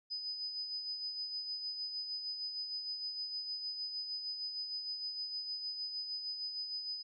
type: tone with tremolo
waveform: sine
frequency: 5000 Hz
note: D#8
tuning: 8 cents sharp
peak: -36 dBFS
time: 0.1-7.03 s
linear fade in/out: 20 ms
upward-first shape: sine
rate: 6.5 Hz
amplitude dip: 45%
effects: none